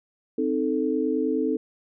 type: chord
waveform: sine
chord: A diminished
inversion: first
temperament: equal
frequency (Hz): 261.6 / 311.1 / 440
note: C4 / Eb4 / A4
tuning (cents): 0 / 0 / 0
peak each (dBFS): -26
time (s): 0.38-1.57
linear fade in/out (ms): 5
effects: none